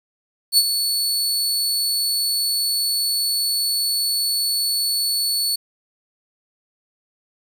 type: tone with ADSR envelope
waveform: sawtooth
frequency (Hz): 4435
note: C#8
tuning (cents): 0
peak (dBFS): -7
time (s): 0.52-5.56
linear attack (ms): 57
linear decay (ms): 46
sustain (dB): -9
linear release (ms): 8
effects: 8-bit